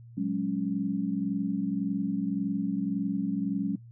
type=chord; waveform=sine; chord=F# suspended second; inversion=none; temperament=equal with one note detuned; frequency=185 / 206.8 / 277.2 Hz; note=F#3 / G#3 / C#4; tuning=0 / -7 / 0 cents; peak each=-31 dBFS; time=0.17-3.76 s; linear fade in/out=10 ms; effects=noise-tail reverb RT60 0.2 s tail -25 dB re dry + added 117 Hz sine -46 dBFS peak until 3.91 s